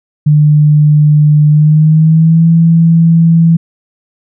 sine tone with pitch glide, 150 to 165.48 Hz, D3 to E3, +37 to +7 cents, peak -3 dBFS, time 0.26-3.57 s, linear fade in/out 10 ms, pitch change +170 cents, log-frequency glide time 1.5-2.47 s, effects none

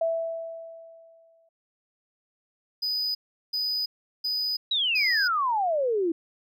sine tone with exponential decay, 659.3 Hz, E5, in tune, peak -21 dBFS, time 0.01-1.49 s, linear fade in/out 5 ms, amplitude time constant 320 ms
triangle tone bursts, 4978 Hz, D#8, in tune, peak -24 dBFS, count 4, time 2.82-5.28 s, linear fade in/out 10 ms, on 330 ms, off 380 ms
sine exponential sweep, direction down, 3951 to 319.8 Hz, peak -22 dBFS, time 4.71-6.12 s, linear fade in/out 5 ms
effects none

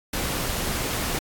pink noise, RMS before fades -27 dBFS, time 0.13-1.19 s, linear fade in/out 5 ms, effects AAC 64 kbps

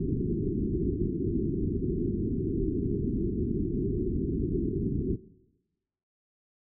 white low-pass noise, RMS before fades -29 dBFS, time 0-5.16 s, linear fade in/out 10 ms, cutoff 400 Hz, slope 96 dB/octave, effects noise-tail reverb RT60 1.0 s tail -19 dB re dry

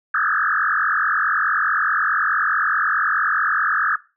sine tone with frequency modulation, 1480 Hz, F#6, in tune, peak -16 dBFS, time 0.14-3.96 s, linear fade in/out 5 ms, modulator 44.7 Hz, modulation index 5.8, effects noise-tail reverb RT60 0.3 s tail -18 dB re dry

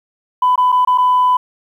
sine tone with dropouts, 1000 Hz, B5, 21 cents sharp, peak -8 dBFS, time 0.42-1.37 s, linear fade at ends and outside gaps 5 ms, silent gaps 0.558-0.577 / 0.72-0.724 / 0.85-0.873 / 0.977-0.982 s, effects tanh soft clip ceiling -6 dBFS + 8-bit

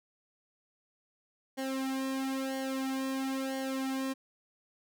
sawtooth tone with flanger, 266.2 Hz, C4, 30 cents sharp, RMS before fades -34 dBFS, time 1.57-4.14 s, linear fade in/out 20 ms, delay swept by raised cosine 0.79 to 2.39 ms, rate 1 Hz, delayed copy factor -0.95, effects none

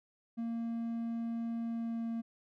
triangle tone with pitch glide, 230.9 to 229.4 Hz, A#3 to A#3, -16 to -28 cents, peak -32 dBFS, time 0.37-2.22 s, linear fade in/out 20 ms, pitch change -12 cents, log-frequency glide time 1.61-2.09 s, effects none

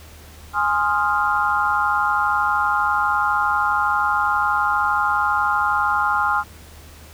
sine chord, F minor seventh, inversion first, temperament equal, 830.6 / 1046.5 / 1244.5 / 1396.9 Hz, Ab5 / C6 / Eb6 / F6, 0 / 0 / 0 / 0 cents, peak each -22 / -23 / -23 / -21 dBFS, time 0.53-6.44 s, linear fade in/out 50 ms, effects added 77 Hz sine -42 dBFS peak until 7.13 s + pink hiss -45 dBFS RMS until 7.13 s

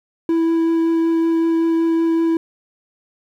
triangle tone with vibrato, 329.6 Hz, E4, in tune, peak -12 dBFS, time 0.29-2.37 s, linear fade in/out 2 ms, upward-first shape triangle, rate 5.3 Hz, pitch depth 10 cents each way, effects 8-bit

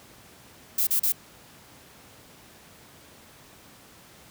violet noise bursts, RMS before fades -23 dBFS, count 3, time 0.78-1.122 s, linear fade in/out 5 ms, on 90 ms, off 36 ms, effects pink hiss -51 dBFS RMS until 4.3 s + high-pass 80 Hz 12 dB/octave

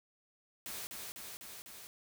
white noise with echo, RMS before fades -43 dBFS, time 0.66-0.87 s, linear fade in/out 0 ms, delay 250 ms, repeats 4, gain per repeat -2 dB, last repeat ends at 1.87 s, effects none

